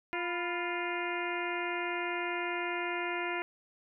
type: harmonic tone with a mistuned harmonic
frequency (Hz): 350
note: F4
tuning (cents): +4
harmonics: 1 / 2 / 3 / 4 / 5 / 6 / 7 / 8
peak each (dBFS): -37 / -40 / -40 / -41 / -42 / -39 / -41 / -46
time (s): 0.13-3.42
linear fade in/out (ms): 0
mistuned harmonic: 3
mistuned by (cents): -93
effects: none